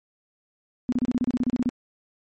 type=tone bursts; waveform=sine; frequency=247.7 Hz; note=B3; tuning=5 cents sharp; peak=-19 dBFS; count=13; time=0.89-1.691 s; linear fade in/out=0 ms; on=33 ms; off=31 ms; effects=MP3 32 kbps